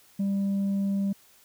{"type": "tone", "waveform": "sine", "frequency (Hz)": 197.6, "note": "G3", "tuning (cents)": 14, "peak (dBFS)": -21, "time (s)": [0.19, 1.13], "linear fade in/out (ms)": 10, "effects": ["tanh soft clip ceiling -23 dBFS", "white hiss -58 dBFS RMS until 1.44 s"]}